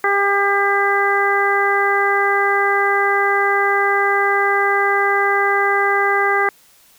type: harmonic tone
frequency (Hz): 400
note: G4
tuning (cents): +35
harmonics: 1 / 2 / 3 / 4 / 5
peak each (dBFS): -20 / -20 / -20 / -20 / -20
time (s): 0.04-6.49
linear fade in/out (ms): 2
effects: white hiss -51 dBFS RMS until 6.98 s